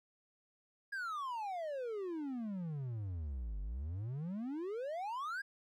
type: exponential two-way sweep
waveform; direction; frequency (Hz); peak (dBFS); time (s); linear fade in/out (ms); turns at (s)
triangle; down then up; 1661.2 to 47.3 to 1661.2; -36; 0.92-5.42; 10; 3.61
effects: none